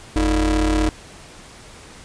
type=ring-modulated tone; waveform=40% pulse; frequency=132 Hz; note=C3; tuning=16 cents sharp; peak=-12 dBFS; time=0.16-0.89 s; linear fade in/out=0 ms; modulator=180 Hz; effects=pink hiss -42 dBFS RMS until 2.04 s + resampled to 22050 Hz

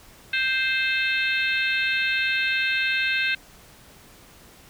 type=harmonic tone; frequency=523.3 Hz; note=C5; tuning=in tune; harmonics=3 / 4 / 5 / 6 / 7 / 8; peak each=-25 / -29 / -25 / -35 / -31 / -35 dBFS; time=0.33-3.35 s; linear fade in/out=5 ms; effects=pink hiss -50 dBFS RMS until 4.69 s

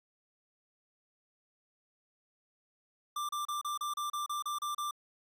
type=tone bursts; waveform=square; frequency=1183 Hz; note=D6; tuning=12 cents sharp; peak=-34 dBFS; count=11; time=3.16-4.91 s; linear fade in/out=5 ms; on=130 ms; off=32 ms; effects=AAC 64 kbps

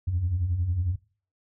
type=beating tone pair; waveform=sine; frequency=79.4 / 90.4 Hz; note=D#2 / F#2; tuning=+36 / -40 cents; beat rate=11 Hz; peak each=-31 / -23 dBFS; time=0.07-0.96 s; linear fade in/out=10 ms; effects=noise-tail reverb RT60 0.4 s tail -20 dB re dry + tanh soft clip ceiling -18 dBFS

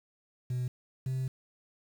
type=tone pair in turn; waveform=sine; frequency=125.2 / 130.7 Hz; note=B2 / C3; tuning=+24 / -1 cents; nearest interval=minor second; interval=75 cents; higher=second; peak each=-27 dBFS; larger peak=neither; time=0.5-0.68 / 1.06-1.28 s; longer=second; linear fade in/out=5 ms; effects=tanh soft clip ceiling -29 dBFS + 9-bit

